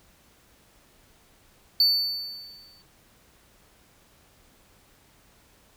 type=tone with exponential decay; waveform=triangle; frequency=4500 Hz; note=C#8; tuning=25 cents sharp; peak=-14 dBFS; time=1.8-2.82 s; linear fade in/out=2 ms; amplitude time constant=220 ms; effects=pink hiss -59 dBFS RMS until 5.76 s